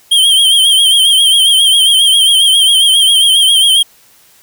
square tone with vibrato, 3178 Hz, G7, 23 cents sharp, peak -6 dBFS, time 0.11-3.83 s, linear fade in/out 10 ms, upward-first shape triangle, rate 7.4 Hz, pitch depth 79 cents each way, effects white hiss -46 dBFS RMS until 4.42 s

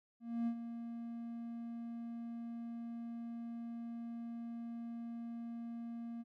triangle tone with ADSR envelope, 233.1 Hz, A#3, in tune, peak -30 dBFS, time 0.2-6.24 s, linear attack 270 ms, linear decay 75 ms, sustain -10 dB, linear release 33 ms, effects none

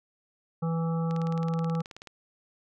harmonic tone, 164.81 Hz, E3, in tune, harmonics 1 / 3 / 5 / 7 / 8, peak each -26 / -36 / -40 / -43 / -44 dBFS, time 0.62-1.82 s, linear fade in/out 10 ms
click train, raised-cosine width 0.2 ms, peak -26 dBFS, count 19, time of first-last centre 1.11-2.073 s, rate 18.7 Hz
effects none

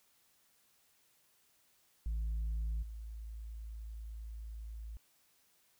sine tone with level steps, 55 Hz, A1, in tune, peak -31 / -42 dBFS, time 2.06-4.97 s, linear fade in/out 0 ms, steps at 2.82 s, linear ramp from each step 10 ms, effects tanh soft clip ceiling -32 dBFS + white hiss -71 dBFS RMS until 5.79 s

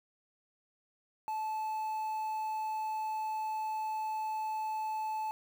triangle tone with quantisation, 870 Hz, A5, 20 cents flat, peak -31 dBFS, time 1.28-5.31 s, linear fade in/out 0 ms, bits 9, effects none

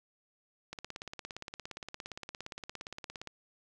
click train, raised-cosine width 0.2 ms, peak -24 dBFS, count 45, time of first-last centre 0.73-3.273 s, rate 17.3 Hz, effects none

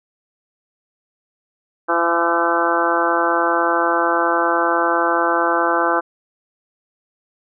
harmonic tone with a mistuned harmonic, 169.6 Hz, E3, 50 cents sharp, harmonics 2 / 3 / 4 / 5 / 6 / 7 / 8 / 9, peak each -23 / -23 / -23 / -23 / -23 / -23 / -23 / -23 dBFS, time 1.88-6.01 s, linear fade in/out 20 ms, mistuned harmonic 8, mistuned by -20 cents, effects none

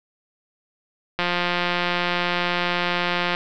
click train, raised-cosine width 0.3 ms, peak -6 dBFS, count 381, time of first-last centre 1.19-3.349 s, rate 176 Hz, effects low-pass 5000 Hz 12 dB/octave

